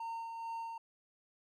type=tone with tremolo; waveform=triangle; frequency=915 Hz; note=A#5; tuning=32 cents flat; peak=-36 dBFS; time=0-0.78 s; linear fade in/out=5 ms; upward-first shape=sine; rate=2.3 Hz; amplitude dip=35%; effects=none